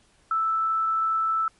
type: tone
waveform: sine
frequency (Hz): 1318.5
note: E6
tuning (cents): 0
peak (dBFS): -21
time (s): 0.31-1.48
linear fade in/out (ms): 2
effects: pink hiss -61 dBFS RMS until 1.59 s + MP3 48 kbps